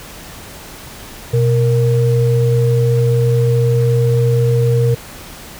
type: tone pair together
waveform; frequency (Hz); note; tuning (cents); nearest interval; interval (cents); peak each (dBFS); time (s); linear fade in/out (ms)
sine; 123.53 / 466.4; B2 / A#4; +1 / +1; octave + major seventh; 2300; -11 / -16; 1.33-4.95; 10
effects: pink hiss -34 dBFS RMS until 5.59 s